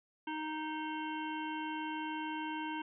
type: harmonic tone with a mistuned harmonic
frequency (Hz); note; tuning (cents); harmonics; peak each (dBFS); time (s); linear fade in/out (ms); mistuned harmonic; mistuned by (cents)
311.1; D#4; 0; 1 / 3 / 5 / 7 / 9 / 10; -40 / -40 / -46 / -51 / -49 / -51; 0.27-2.82; 5; 9; -38
effects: none